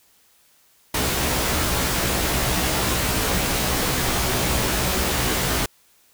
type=noise with comb filter; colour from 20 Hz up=pink; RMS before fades=-22 dBFS; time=0.94-5.66 s; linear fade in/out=5 ms; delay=16 ms; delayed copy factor=+0.85; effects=white hiss -58 dBFS RMS until 6.13 s